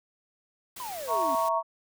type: noise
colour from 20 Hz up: white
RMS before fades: -42 dBFS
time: 0.76-1.49 s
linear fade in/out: 5 ms
type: exponential sweep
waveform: triangle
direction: down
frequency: 1044 to 252.2 Hz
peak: -33 dBFS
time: 0.8-1.35 s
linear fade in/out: 0 ms
type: chord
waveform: sine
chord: A# diminished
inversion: second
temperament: equal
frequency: 659.3 / 932.3 / 1108.7 Hz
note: E5 / A#5 / C#6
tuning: 0 / 0 / 0 cents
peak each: -28 dBFS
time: 1.07-1.63 s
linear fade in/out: 50 ms
effects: none